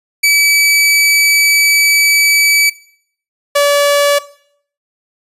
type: tone pair in turn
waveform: sawtooth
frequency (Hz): 2295 / 573.8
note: D7 / D5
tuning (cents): -40 / -40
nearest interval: 2 octaves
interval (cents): 2400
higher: first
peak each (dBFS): -4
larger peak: neither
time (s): 0.23-2.7 / 3.55-4.19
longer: first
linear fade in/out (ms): 10
effects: noise-tail reverb RT60 0.6 s tail -18 dB re dry + resampled to 32000 Hz